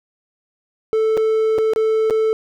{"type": "tone with dropouts", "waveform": "triangle", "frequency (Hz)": 440, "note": "A4", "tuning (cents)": 0, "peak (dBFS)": -12, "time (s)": [0.93, 2.33], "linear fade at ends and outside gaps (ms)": 0, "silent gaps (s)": [[1.17, 1.175], [1.581, 1.586], [1.735, 1.761], [2.099, 2.107]], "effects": []}